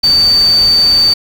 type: tone in noise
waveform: sine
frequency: 4582 Hz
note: D8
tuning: 44 cents flat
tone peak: -6 dBFS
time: 0.03-1.14 s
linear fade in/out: 10 ms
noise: pink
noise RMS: -24 dBFS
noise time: 0.03-1.14 s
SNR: +15 dB
effects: none